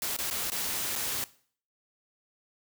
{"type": "noise with dropouts", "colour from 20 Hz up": "white", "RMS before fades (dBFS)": -32, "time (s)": [0.02, 1.24], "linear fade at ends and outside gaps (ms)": 1, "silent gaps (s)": [[0.165, 0.187], [0.301, 0.31], [0.501, 0.519], [0.955, 0.96]], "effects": ["noise-tail reverb RT60 0.5 s tail -19 dB re dry"]}